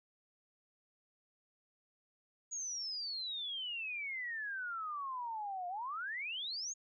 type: exponential two-way sweep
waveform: sine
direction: down then up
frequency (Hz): 6780 to 698.5 to 6780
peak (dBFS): -38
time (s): 2.51-6.74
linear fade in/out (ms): 20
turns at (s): 5.68
effects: none